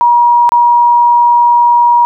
sine tone with dropouts, 955 Hz, A#5, 42 cents sharp, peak -4 dBFS, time 0.01-2.05 s, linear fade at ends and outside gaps 0 ms, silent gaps 0.492-0.52 s, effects none

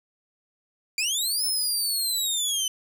20% pulse linear two-way sweep, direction up then down, 2330 to 5280 to 3014 Hz, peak -18 dBFS, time 0.98-2.68 s, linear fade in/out 2 ms, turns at 1.45 s, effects none

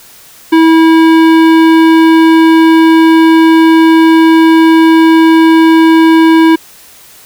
sine tone with hard clipping, 324.5 Hz, E4, 27 cents flat, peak -4 dBFS, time 0.52-6.56 s, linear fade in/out 10 ms, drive 16 dB, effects white hiss -37 dBFS RMS until 7.25 s

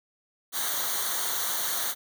white noise with comb filter, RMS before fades -29 dBFS, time 0.52-1.95 s, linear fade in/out 50 ms, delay 0.39 ms, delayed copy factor -0.8, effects none

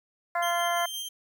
harmonic tone, 345.4 Hz, F4, 19 cents flat, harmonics 2 / 3 / 4 / 5 / 6, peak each -27 / -31 / -33 / -35 / -37 dBFS, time 0.35-0.86 s, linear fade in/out 5 ms
sawtooth tone with tremolo, 3149 Hz, G7, 7 cents sharp, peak -29 dBFS, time 0.42-1.09 s, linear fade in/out 10 ms, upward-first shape square, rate 5.8 Hz, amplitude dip 25%
effects 9-bit

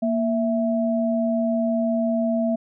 sine tone pair together, 233.4 / 659.3 Hz, A#3 / E5, +2 / 0 cents, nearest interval octave + tritone, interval 1798 cents, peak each -21 / -23 dBFS, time 0.02-2.56 s, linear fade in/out 10 ms, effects none

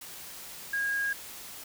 sine tone in noise, 1634 Hz, G#6, 29 cents flat, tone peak -27 dBFS, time 0.73-1.13 s, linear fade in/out 5 ms, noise white, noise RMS -44 dBFS, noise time 0.01-1.64 s, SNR +14 dB, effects none

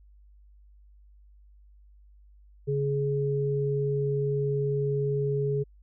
sine tone pair together, 140.51 / 419.1 Hz, C#3 / G#4, +24 / +16 cents, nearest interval octave + perfect fifth, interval 1892 cents, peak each -27 dBFS, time 2.67-5.64 s, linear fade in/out 20 ms, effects added 50 Hz sine -52 dBFS peak until 5.82 s

